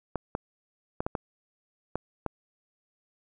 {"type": "clicks", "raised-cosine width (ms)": 1, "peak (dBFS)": -15, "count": 7, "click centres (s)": [0.157, 0.351, 1.005, 1.065, 1.152, 1.956, 2.263], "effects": []}